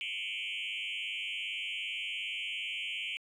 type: tone with frequency modulation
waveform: sine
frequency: 2692 Hz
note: E7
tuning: 36 cents sharp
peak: -33 dBFS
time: 0.01-3.17 s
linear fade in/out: 0 ms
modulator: 97.4 Hz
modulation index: 4.8
effects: tanh soft clip ceiling -32 dBFS + 12-bit